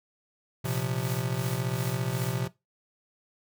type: chord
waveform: square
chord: Bb suspended second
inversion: none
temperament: just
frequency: 116.54 / 131.11 / 174.81 Hz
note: Bb2 / C3 / F3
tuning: 0 / +4 / +2 cents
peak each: -34 / -31 / -35 dBFS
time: 0.64-2.48 s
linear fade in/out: 10 ms
type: noise with tremolo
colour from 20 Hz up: white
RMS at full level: -40 dBFS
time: 0.65-2.4 s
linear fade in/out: 2 ms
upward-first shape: sine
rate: 2.7 Hz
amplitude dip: 75%
effects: noise-tail reverb RT60 0.2 s tail -18 dB re dry